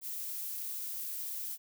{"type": "noise", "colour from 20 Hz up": "violet", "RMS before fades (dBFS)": -39, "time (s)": [0.01, 1.58], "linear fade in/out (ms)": 50, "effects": []}